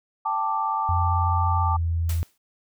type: chord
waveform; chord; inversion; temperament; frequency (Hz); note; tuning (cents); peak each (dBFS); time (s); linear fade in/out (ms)
sine; G suspended second; none; just; 784 / 882 / 1176; G5 / A5 / D6; 0 / +4 / +2; -30 / -25 / -26; 0.25-1.77; 10
type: tone with pitch glide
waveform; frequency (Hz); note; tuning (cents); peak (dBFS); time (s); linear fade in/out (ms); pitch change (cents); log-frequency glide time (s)
sine; 87.31 to 83.37; F2 to E2; 0 to +20; -21; 0.89-2.23; 0; -80; 1.62-1.72
type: noise with exponential decay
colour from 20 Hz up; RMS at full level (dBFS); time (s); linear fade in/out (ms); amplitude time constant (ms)
white; -33; 2.09-2.38; 5; 61
effects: none